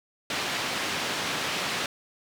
white band-pass noise, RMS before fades -30 dBFS, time 0.3-1.86 s, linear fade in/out 2 ms, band 120 to 3600 Hz, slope 12 dB/octave, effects none

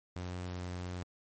sawtooth tone, 89.8 Hz, F2, 49 cents sharp, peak -34 dBFS, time 0.16-1.03 s, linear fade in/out 0 ms, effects MP3 32 kbps

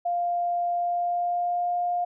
sine tone with pitch glide, 699 to 706.3 Hz, F5 to F5, +1 to +19 cents, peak -23 dBFS, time 0.05-2.05 s, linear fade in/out 10 ms, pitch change +18 cents, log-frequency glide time 0.75-1.73 s, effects none

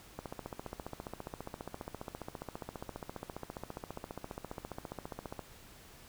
click train, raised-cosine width 1 ms, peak -26 dBFS, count 78, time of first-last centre 0.19-5.393 s, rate 14.8 Hz, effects pink hiss -56 dBFS RMS until 6.08 s

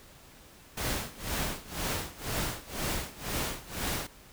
pink noise with tremolo, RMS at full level -31 dBFS, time 0.77-4.07 s, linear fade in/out 5 ms, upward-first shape sine, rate 2 Hz, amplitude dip 90%, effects pink hiss -54 dBFS RMS until 4.32 s

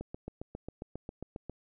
click train, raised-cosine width 2 ms, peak -26 dBFS, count 12, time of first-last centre 0.01-1.496 s, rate 7.4 Hz, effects none

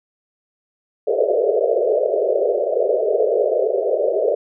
pink band-pass noise, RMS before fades -18 dBFS, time 1.07-4.35 s, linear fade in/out 10 ms, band 390 to 650 Hz, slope 96 dB/octave, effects none

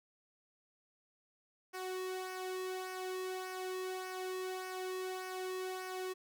sawtooth tone with flanger, 371.8 Hz, F#4, 8 cents sharp, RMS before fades -41 dBFS, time 1.73-6.14 s, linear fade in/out 20 ms, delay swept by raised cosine 0.26 to 1.36 ms, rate 1.7 Hz, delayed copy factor -0.55, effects none

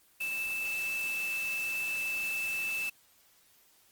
sine tone in noise, 2637 Hz, E7, in tune, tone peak -31 dBFS, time 0.2-2.9 s, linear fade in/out 10 ms, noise white, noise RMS -43 dBFS, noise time 0.2-2.9 s, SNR +9 dB, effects white hiss -64 dBFS RMS until 3.91 s + Opus 24 kbps

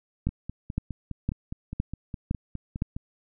two click trains, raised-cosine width 5 ms, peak -13 / -21 dBFS, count 6 / 14, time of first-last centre 0.27-2.821 / 0.29-2.965 s, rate 1.96 / 4.86 Hz, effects none

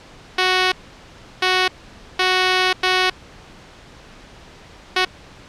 5% pulse tone bursts at uneven times, 370 Hz, F#4, in tune, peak -3 dBFS, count 5, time 0.38-0.72 / 1.42-1.68 / 2.19-2.73 / 2.83-3.1 / 4.96-5.05 s, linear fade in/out 5 ms, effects pink hiss -43 dBFS RMS until 5.48 s + low-pass 5000 Hz 12 dB/octave

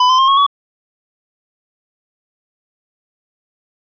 square tone with pitch steps, 1000 / 1031.1 / 1063.1 / 1096.2 / 1130.3 Hz, B5 / C6 / C6 / C#6 / C#6, +21 / -26 / +27 / -20 / +33 cents, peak -9 dBFS, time 0-0.465 s, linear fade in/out 5 ms, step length 93 ms, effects resampled to 11025 Hz + 8-bit

